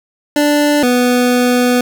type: tone pair in turn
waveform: 25% pulse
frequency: 293.7 / 247 Hz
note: D4 / B3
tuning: 0 / 0 cents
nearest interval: minor third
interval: 300 cents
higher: first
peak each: -6 dBFS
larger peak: neither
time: 0.36-0.83 / 0.83-1.81 s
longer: second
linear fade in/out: 2 ms
effects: none